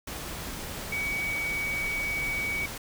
sine tone in noise, 2259 Hz, C#7, 32 cents sharp, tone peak -28 dBFS, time 0.92-2.66 s, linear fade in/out 5 ms, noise pink, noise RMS -37 dBFS, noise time 0.07-2.78 s, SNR +6 dB, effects none

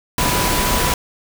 sine tone in noise, 987.8 Hz, B5, in tune, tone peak -23 dBFS, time 0.18-0.94 s, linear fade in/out 2 ms, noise pink, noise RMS -18 dBFS, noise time 0.18-0.94 s, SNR -8 dB, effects none

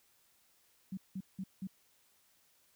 sine tone bursts, 190 Hz, F#3, 46 cents sharp, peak -37 dBFS, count 4, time 0.92-1.672 s, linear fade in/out 5 ms, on 53 ms, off 180 ms, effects white hiss -70 dBFS RMS until 2.75 s

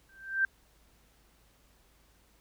sine tone with exponential growth, 1568 Hz, G6, in tune, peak -21 dBFS, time 0.09-0.45 s, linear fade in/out 2 ms, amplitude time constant 78 ms, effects added 53 Hz sine -66 dBFS peak until 2.4 s + pink hiss -66 dBFS RMS until 2.4 s

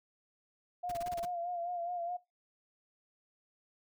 sine tone with vibrato, 698.5 Hz, F5, in tune, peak -35 dBFS, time 0.83-2.17 s, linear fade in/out 10 ms, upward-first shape sine, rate 4.8 Hz, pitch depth 48 cents each way
pink noise bursts, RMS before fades -46 dBFS, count 7, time 0.89-1.254 s, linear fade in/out 5 ms, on 28 ms, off 28 ms
effects noise-tail reverb RT60 0.2 s tail -19 dB re dry

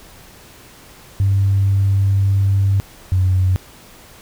sine tone pair in turn, 98.3 / 92.78 Hz, G2 / F#2, +5 / +5 cents, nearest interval minor second, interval 100 cents, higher first, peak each -11 dBFS, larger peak neither, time 1.2-2.8 / 3.12-3.56 s, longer first, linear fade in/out 0 ms, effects tanh soft clip ceiling -7 dBFS + pink hiss -43 dBFS RMS until 4.21 s

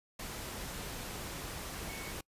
sine tone in noise, 2217 Hz, C#7, in tune, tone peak -48 dBFS, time 1.89-2.11 s, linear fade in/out 5 ms, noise pink, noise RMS -42 dBFS, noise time 0.19-2.21 s, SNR -9 dB, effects noise-tail reverb RT60 0.1 s tail -25 dB re dry + resampled to 32000 Hz

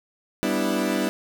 30% pulse chord, E minor seventh, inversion first, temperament equal, 196 / 246.9 / 293.7 / 329.6 Hz, G3 / B3 / D4 / E4, 0 / 0 / 0 / 0 cents, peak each -25 dBFS, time 0.43-1.09 s, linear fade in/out 0 ms, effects none

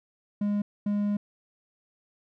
triangle tone bursts at uneven times, 205.5 Hz, G#3, 18 cents flat, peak -22 dBFS, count 2, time 0.41-0.62 / 0.86-1.17 s, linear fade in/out 5 ms, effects none

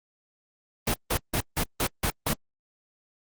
pink noise bursts, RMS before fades -25 dBFS, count 7, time 0.87-2.334 s, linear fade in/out 5 ms, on 72 ms, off 160 ms, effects Opus 32 kbps

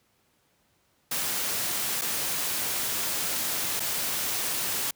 white noise with dropouts, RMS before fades -29 dBFS, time 1.11-4.91 s, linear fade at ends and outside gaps 5 ms, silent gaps 2.013-2.017 / 3.797-3.802 s, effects pink hiss -68 dBFS RMS until 4.95 s + high-pass 80 Hz 12 dB/octave

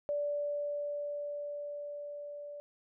sine tone with level ramp, 582 Hz, D5, 16 cents flat, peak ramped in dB -30 to -42 dBFS, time 0.09-2.6 s, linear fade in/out 0 ms, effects none

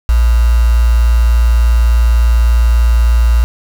sine tone with quantisation, 58.27 Hz, A#1, in tune, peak -6 dBFS, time 0.09-3.44 s, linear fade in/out 0 ms, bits 4, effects none

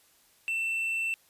triangle tone, 2680 Hz, E7, 28 cents sharp, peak -26 dBFS, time 0.48-1.14 s, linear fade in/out 0 ms, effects white hiss -63 dBFS RMS until 1.29 s + resampled to 32000 Hz

